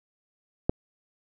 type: click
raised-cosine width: 2 ms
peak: -8 dBFS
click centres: 0.695 s
effects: none